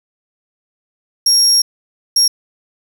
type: tone bursts at uneven times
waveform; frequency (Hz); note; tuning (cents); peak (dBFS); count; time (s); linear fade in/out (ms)
35% pulse; 5580; F8; -2; -6; 2; 1.26-1.62 / 2.16-2.28; 5
effects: none